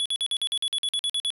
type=tone bursts; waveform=square; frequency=3395 Hz; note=G#7; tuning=37 cents sharp; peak=-24 dBFS; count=13; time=0-1.304 s; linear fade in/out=0 ms; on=56 ms; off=48 ms; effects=resampled to 32000 Hz